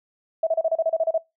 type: tone bursts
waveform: sine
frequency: 651 Hz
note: E5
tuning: 22 cents flat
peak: -17 dBFS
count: 11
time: 0.43-1.18 s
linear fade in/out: 5 ms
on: 40 ms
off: 31 ms
effects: noise-tail reverb RT60 0.2 s tail -22 dB re dry